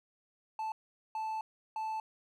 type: tone bursts at uneven times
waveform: triangle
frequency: 877 Hz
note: A5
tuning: 6 cents flat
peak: -32 dBFS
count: 3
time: 0.59-0.72 / 1.15-1.41 / 1.76-2 s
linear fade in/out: 2 ms
effects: none